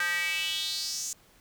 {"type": "tone with high-pass filter sweep", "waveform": "square", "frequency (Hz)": 175, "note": "F3", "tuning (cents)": 4, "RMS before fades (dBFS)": -31, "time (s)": [0, 1.13], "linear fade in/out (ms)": 2, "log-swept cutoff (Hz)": [1600, 6900], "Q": 4.7, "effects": ["pink hiss -60 dBFS RMS until 1.4 s"]}